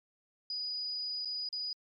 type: tone with dropouts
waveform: sine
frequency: 4936 Hz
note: D#8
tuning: 15 cents flat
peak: -34 dBFS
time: 0.5-1.73 s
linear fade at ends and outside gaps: 2 ms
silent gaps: 1.249-1.255 / 1.489-1.527 s
effects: MP3 96 kbps